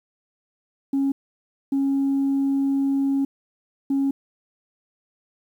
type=tone bursts at uneven times; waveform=sine; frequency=274.6 Hz; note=C#4; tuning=16 cents flat; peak=-17 dBFS; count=3; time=0.93-1.12 / 1.72-3.25 / 3.9-4.11 s; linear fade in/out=5 ms; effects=tanh soft clip ceiling -16 dBFS + 9-bit